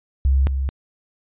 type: tone pair in turn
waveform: sine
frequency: 67.2 / 67.2 Hz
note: C2 / C2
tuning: +47 / +47 cents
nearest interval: unison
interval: 0 cents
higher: neither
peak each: -13 / -19 dBFS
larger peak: first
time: 0.25-0.47 / 0.47-0.69 s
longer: neither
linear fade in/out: 0 ms
effects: resampled to 8000 Hz